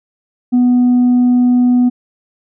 sine tone with tanh clipping, 246.9 Hz, B3, in tune, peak -8 dBFS, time 0.52-1.9 s, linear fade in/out 20 ms, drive 1 dB, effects none

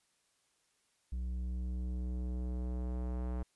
square tone with low-pass filter sweep, 61.74 Hz, B1, in tune, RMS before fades -37 dBFS, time 1.12-3.43 s, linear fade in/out 5 ms, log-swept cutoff 130 to 1100 Hz, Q 0.72, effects white hiss -75 dBFS RMS until 3.55 s + resampled to 24000 Hz

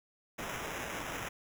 white noise with sample-and-hold, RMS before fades -40 dBFS, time 0.38-1.29 s, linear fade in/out 10 ms, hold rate 4410 Hz, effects none

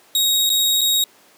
sawtooth tone with dropouts, 3777 Hz, A#7, 22 cents sharp, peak -12 dBFS, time 0.15-1.04 s, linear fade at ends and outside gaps 2 ms, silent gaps 0.494-0.5 / 0.81-0.814 s, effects pink hiss -51 dBFS RMS until 1.37 s + high-pass 300 Hz 12 dB/octave

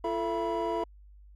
triangle tone cluster, 341.7 / 441.6 / 673 / 975 Hz, F4 / A4 / E5 / B5, -38 / +6 / +36 / -23 cents, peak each -31 dBFS, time 0.04-0.84 s, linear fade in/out 5 ms, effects tanh soft clip ceiling -20 dBFS + added 50 Hz sine -50 dBFS peak until 1.35 s

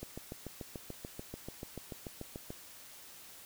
click train, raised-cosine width 2 ms, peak -28 dBFS, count 18, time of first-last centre 0.03-2.505 s, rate 6.87 Hz, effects white hiss -53 dBFS RMS until 3.45 s

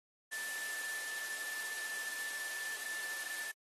sine tone in noise, 1760 Hz, A6, in tune, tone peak -40 dBFS, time 0.31-3.52 s, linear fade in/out 20 ms, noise white, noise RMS -44 dBFS, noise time 0.31-3.52 s, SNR +1 dB, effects high-pass 400 Hz 12 dB/octave + AAC 32 kbps

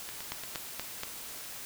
two click trains, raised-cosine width 0.2 ms, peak -23 / -17 dBFS, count 5 / 4, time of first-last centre 0.09-0.552 / 0.32-1.034 s, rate 8.66 / 4.2 Hz, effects white hiss -43 dBFS RMS until 1.65 s

